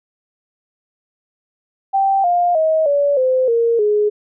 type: tone with pitch steps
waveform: sine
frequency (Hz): 781 / 703.9 / 634.4 / 571.7 / 515.3 / 464.4 / 418.5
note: G5 / F5 / D#5 / D5 / C5 / A#4 / G#4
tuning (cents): -7 / +13 / +33 / -47 / -27 / -7 / +13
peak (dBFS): -12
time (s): 1.93-4.1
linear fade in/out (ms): 20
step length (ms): 310
effects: none